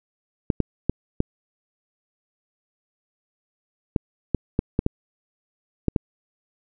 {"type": "clicks", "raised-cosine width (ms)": 3, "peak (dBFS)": -6, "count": 11, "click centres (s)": [0.502, 0.603, 0.896, 1.204, 3.962, 4.347, 4.591, 4.791, 4.864, 5.883, 5.962], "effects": []}